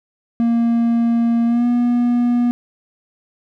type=tone with pitch glide; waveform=triangle; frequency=233.1 to 241.5 Hz; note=A#3 to B3; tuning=0 to -39 cents; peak=-11 dBFS; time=0.4-2.51 s; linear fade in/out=0 ms; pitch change=+61 cents; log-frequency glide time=1.46-1.66 s; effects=none